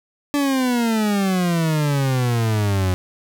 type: exponential sweep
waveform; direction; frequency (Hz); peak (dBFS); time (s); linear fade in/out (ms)
40% pulse; down; 291.2 to 90.5; -16; 0.34-2.94; 0
effects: none